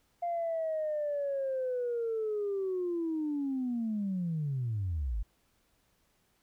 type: linear sweep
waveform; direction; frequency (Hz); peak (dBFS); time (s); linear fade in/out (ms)
sine; down; 698.5 to 45.2; -29; 0.22-5.23; 10
effects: tanh soft clip ceiling -26 dBFS + pink hiss -72 dBFS RMS until 6.42 s